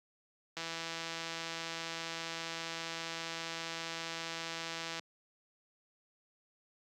click train, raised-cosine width 0.2 ms, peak -22 dBFS, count 731, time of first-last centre 0.57-4.994 s, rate 165 Hz, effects high-pass 150 Hz 12 dB/octave + Opus 48 kbps

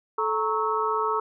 sine tone cluster, 435.5 / 929 / 1104 / 1300 Hz, A4 / A#5 / C#6 / E6, -18 / -6 / -7 / -24 cents, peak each -28 dBFS, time 0.18-1.2 s, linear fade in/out 5 ms, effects none

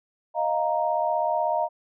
sine chord, Eb suspended second, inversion none, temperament equal, 622.3 / 698.5 / 932.3 Hz, Eb5 / F5 / Bb5, 0 / 0 / 0 cents, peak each -26 dBFS, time 0.34-1.69 s, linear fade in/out 50 ms, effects none

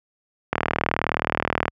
click train, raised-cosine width 0.5 ms, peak -4 dBFS, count 46, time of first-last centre 0.53-1.681 s, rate 39.1 Hz, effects high-pass 60 Hz 12 dB/octave

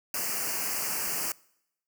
white band-stop noise, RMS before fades -31 dBFS, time 0.14-1.32 s, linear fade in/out 2 ms, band 2900 to 4500 Hz, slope 96 dB/octave, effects noise-tail reverb RT60 0.8 s tail -24 dB re dry + high-pass 150 Hz 12 dB/octave

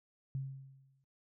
sine tone with exponential decay, 134.9 Hz, C#3, 47 cents flat, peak -33 dBFS, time 0.35-1.04 s, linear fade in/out 0 ms, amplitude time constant 150 ms, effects noise-tail reverb RT60 0.1 s tail -23 dB re dry

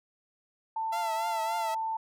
sine tone, 890 Hz, A5, 20 cents sharp, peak -29 dBFS, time 0.76-1.97 s, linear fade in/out 5 ms
sawtooth tone with vibrato, 673 Hz, E5, 36 cents sharp, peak -30 dBFS, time 0.92-1.75 s, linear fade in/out 10 ms, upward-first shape triangle, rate 3.5 Hz, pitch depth 73 cents each way
effects none

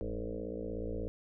sine tone with frequency modulation, 254.2 Hz, C4, 50 cents flat, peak -35 dBFS, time 0.01-1.08 s, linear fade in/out 0 ms, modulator 56.6 Hz, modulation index 5, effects none

